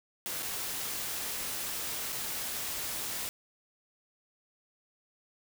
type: noise with dropouts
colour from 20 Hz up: white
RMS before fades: -36 dBFS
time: 0.26-3.29 s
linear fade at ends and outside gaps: 0 ms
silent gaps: 0.424-0.429 / 2.123-2.127 s
effects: none